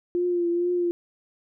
sine tone with vibrato, 349.2 Hz, F4, in tune, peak -21 dBFS, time 0.15-0.91 s, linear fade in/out 0 ms, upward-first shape triangle, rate 2.2 Hz, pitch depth 39 cents each way, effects none

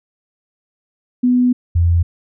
sine tone pair in turn, 248.1 / 85.27 Hz, B3 / F2, +8 / -41 cents, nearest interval octave + tritone, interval 1849 cents, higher first, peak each -10 dBFS, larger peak neither, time 1.23-1.53 / 1.75-2.03 s, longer first, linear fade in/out 10 ms, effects none

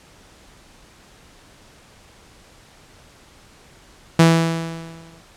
sawtooth tone with exponential decay, 164.81 Hz, E3, in tune, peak -4 dBFS, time 4.19-5.21 s, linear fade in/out 5 ms, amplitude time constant 220 ms, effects pink hiss -49 dBFS RMS until 5.36 s + low-pass 9000 Hz 12 dB/octave

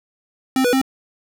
square tone with pitch steps, 261.9 / 489.7 / 265 Hz, C4 / B4 / C4, +2 / -15 / +22 cents, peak -15 dBFS, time 0.56-0.815 s, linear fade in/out 2 ms, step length 85 ms, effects none

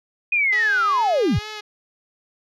sine linear sweep, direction down, 2500 to 65.41 Hz, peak -16 dBFS, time 0.32-1.39 s, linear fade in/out 5 ms
5% pulse tone with vibrato, 415.3 Hz, G#4, in tune, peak -19 dBFS, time 0.52-1.61 s, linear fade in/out 10 ms, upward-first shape sine, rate 2.3 Hz, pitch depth 60 cents each way
effects low-pass 6000 Hz 12 dB/octave

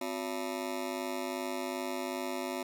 20% pulse ring-modulated tone, 311.1 Hz, D#4, in tune, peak -26 dBFS, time 0.01-2.63 s, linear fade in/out 5 ms, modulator 51.3 Hz, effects none

